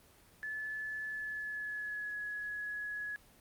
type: tone with pitch glide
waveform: sine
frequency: 1730 to 1684.6 Hz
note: A6 to G#6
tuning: -30 to +24 cents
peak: -37 dBFS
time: 0.43-3.16 s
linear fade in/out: 0 ms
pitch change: -46 cents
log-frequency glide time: 1.08-2.16 s
effects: pink hiss -62 dBFS RMS until 3.4 s + Opus 24 kbps